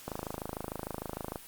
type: click train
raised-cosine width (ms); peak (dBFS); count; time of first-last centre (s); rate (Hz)
1; -21; 35; 0.08-1.358; 26.6
effects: white hiss -50 dBFS RMS until 1.47 s + Opus 48 kbps